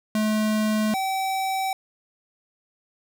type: tone pair in turn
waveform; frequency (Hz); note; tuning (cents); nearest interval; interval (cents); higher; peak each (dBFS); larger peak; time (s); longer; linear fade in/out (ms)
square; 215.1 / 767.9; A3 / G5; -39 / -36; octave + minor seventh; 2203; second; -21 / -24; first; 0.15-0.94 / 0.94-1.73; neither; 2
effects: none